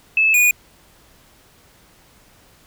sine / square tone pair in turn, 2612 / 2456 Hz, E7 / D#7, -17 / -23 cents, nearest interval minor second, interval 106 cents, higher first, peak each -12 dBFS, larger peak neither, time 0.17-0.34 / 0.34-0.51 s, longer neither, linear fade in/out 2 ms, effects pink hiss -52 dBFS RMS until 2.66 s

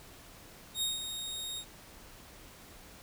sawtooth tone with ADSR envelope, 3729 Hz, A#7, in tune, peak -26 dBFS, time 0.74-1.65 s, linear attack 80 ms, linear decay 170 ms, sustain -8 dB, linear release 67 ms, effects pink hiss -53 dBFS RMS until 3.02 s

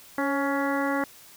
harmonic tone with a mistuned harmonic, 280 Hz, C#4, 18 cents sharp, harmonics 1 / 2 / 3 / 4 / 5 / 6 / 7, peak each -27 / -30 / -32 / -33 / -34 / -35 / -35 dBFS, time 0.18-1.04 s, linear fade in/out 2 ms, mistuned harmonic 2, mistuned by -35 cents, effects white hiss -50 dBFS RMS until 1.36 s

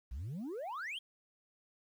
sine exponential sweep, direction up, 54 to 3349 Hz, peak -36 dBFS, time 0.11-0.99 s, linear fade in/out 10 ms, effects tanh soft clip ceiling -38 dBFS + 11-bit

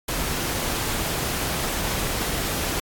pink noise, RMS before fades -26 dBFS, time 0.08-2.8 s, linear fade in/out 5 ms, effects AAC 64 kbps

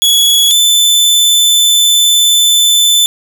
sawtooth tone pair in turn, 3369 / 3521 Hz, G#7 / A7, +24 / 0 cents, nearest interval minor second, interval 76 cents, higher second, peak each -3 dBFS, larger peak neither, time 0.02-0.51 / 0.51-3.06 s, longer second, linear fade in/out 0 ms, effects none

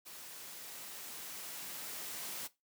white noise with level ramp, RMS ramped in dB -50 to -42 dBFS, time 0.05-2.48 s, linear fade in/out 20 ms, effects noise-tail reverb RT60 0.2 s tail -17 dB re dry + high-pass 150 Hz 12 dB/octave

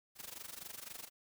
white noise with amplitude modulation, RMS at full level -45 dBFS, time 0.15-1.1 s, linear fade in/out 50 ms, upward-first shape sine, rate 23.9 Hz, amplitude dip 85%, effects none

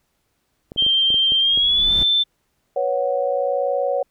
clicks, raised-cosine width 2 ms, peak -20 dBFS, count 8, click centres 0.719 / 0.762 / 0.824 / 0.865 / 1.104 / 1.143 / 1.321 / 1.575 s
sine tone with pitch glide, 3156 to 3542 Hz, G7 to A7, +11 to +11 cents, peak -14 dBFS, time 0.77-2.24 s, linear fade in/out 20 ms, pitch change +200 cents, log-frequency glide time 1.39-1.92 s
brown noise with exponential growth, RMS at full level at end -24 dBFS, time 1.15-2.03 s, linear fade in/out 1 ms, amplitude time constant 190 ms
sine chord, B suspended second, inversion none, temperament equal, 493.9 / 554.4 / 740 Hz, B4 / C#5 / F#5, 0 / 0 / 0 cents, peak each -24 / -20 / -25 dBFS, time 2.76-4.03 s, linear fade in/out 5 ms
effects pink hiss -69 dBFS RMS until 4.1 s

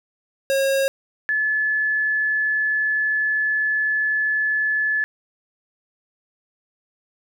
square / sine tone pair in turn, 543 / 1723.9 Hz, C#5 / A6, -36 / -36 cents, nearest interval octave + minor sixth, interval 2000 cents, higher second, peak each -18 / -18 dBFS, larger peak neither, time 0.5-0.88 / 1.29-5.04 s, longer second, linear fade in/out 0 ms, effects none

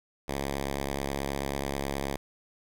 5% pulse tone with vibrato, 69.3 Hz, C#2, in tune, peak -19 dBFS, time 0.28-2.17 s, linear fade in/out 5 ms, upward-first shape sine, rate 15 Hz, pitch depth 40 cents each way, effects none

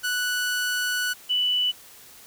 sawtooth / sine tone pair in turn, 1480 / 2973 Hz, F#6 / F#7, 0 / +8 cents, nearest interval octave, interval 1208 cents, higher second, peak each -20 dBFS, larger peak neither, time 0.03-1.14 / 1.29-1.72 s, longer first, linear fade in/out 20 ms, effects white hiss -48 dBFS RMS until 2.26 s

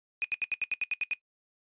sine tone bursts, 2487 Hz, D#7, 1 cent flat, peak -26 dBFS, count 10, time 0.22-1.134 s, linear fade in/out 0 ms, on 23 ms, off 76 ms, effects noise-tail reverb RT60 0.1 s tail -17 dB re dry + resampled to 8000 Hz

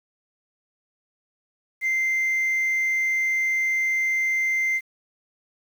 sine tone, 2085 Hz, C7, 7 cents flat, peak -18 dBFS, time 1.81-4.81 s, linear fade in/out 50 ms, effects tanh soft clip ceiling -19 dBFS + 8-bit

